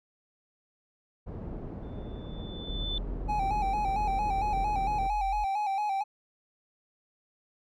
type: low-pass noise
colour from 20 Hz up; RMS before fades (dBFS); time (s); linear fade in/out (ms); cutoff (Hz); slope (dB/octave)
pink; -39; 1.26-5.08; 20; 490; 12
type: tone with exponential growth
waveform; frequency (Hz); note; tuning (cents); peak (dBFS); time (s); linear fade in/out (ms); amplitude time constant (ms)
sine; 3521; A7; 0; -30; 1.83-2.98; 1; 250
type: tone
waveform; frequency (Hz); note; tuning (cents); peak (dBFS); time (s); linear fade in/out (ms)
sine; 43.13; F1; -21; -33; 2.69-5.45; 10
type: tone with vibrato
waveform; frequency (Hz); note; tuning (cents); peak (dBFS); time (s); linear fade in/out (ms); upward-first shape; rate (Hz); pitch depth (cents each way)
triangle; 809; G#5; -46; -25; 3.28-6.04; 20; square; 4.4; 65
effects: none